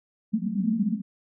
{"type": "band-pass noise", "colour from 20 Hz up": "white", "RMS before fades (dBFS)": -26, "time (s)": [0.32, 1.02], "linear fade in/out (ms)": 20, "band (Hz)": [190, 230], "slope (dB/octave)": 96, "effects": []}